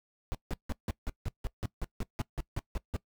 brown noise bursts, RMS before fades -32 dBFS, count 15, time 0.32-2.965 s, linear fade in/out 0 ms, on 27 ms, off 160 ms, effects noise-tail reverb RT60 0.1 s tail -21 dB re dry

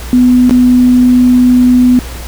sine tone with dropouts, 248.9 Hz, B3, 14 cents sharp, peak -3 dBFS, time 0.13-1.99 s, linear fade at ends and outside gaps 0 ms, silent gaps 0.495-0.509 s, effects added 60 Hz sine -23 dBFS peak until 2.27 s + pink hiss -28 dBFS RMS until 2.27 s

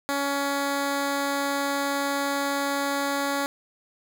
10% pulse tone, 280.5 Hz, C#4, 21 cents sharp, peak -16 dBFS, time 0.09-3.46 s, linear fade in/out 0 ms, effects none

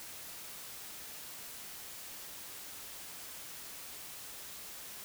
silence, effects white hiss -47 dBFS RMS until 5.04 s

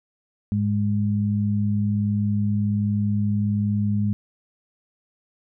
sine tone pair together, 104.6 / 205.9 Hz, G#2 / G#3, +13 / -15 cents, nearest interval octave, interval 1172 cents, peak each -22 dBFS, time 0.52-4.13 s, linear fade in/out 0 ms, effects none

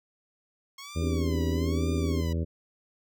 10% pulse tone with vibrato, 1081 Hz, C#6, 44 cents flat, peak -33 dBFS, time 0.78-2.33 s, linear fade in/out 5 ms, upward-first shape sine, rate 1.1 Hz, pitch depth 180 cents each way
harmonic tone, 82.41 Hz, E2, in tune, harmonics 1 / 2 / 3 / 4 / 5 / 6 / 7, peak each -27 / -33 / -37 / -39 / -41 / -43 / -44 dBFS, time 0.95-2.45 s, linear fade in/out 20 ms
sine chord, C suspended second, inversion none, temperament just, 261.6 / 294.3 / 392.4 Hz, C4 / D4 / G4, 0 / +4 / +2 cents, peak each -34 dBFS, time 1.01-2.22 s, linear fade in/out 20 ms
effects none

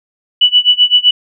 sine tone with tremolo, 2960 Hz, F#7, in tune, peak -3 dBFS, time 0.41-1.11 s, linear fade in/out 5 ms, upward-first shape sine, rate 7.8 Hz, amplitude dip 95%, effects none

